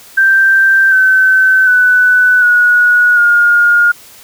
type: tone with pitch steps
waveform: sine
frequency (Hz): 1568 / 1530.4 / 1493.7 / 1457.9 / 1423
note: G6 / G6 / F#6 / F#6 / F6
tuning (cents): 0 / -42 / +16 / -26 / +32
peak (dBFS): -5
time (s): 0.17-3.92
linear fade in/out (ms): 10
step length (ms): 750
effects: white hiss -38 dBFS RMS until 4.23 s